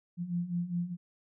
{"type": "beating tone pair", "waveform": "sine", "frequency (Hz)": [171.1, 176], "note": ["F3", "F3"], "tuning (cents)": [-35, 14], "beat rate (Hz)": 4.9, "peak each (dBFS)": [-36, -32], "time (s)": [0.17, 0.97], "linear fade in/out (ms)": 50, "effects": []}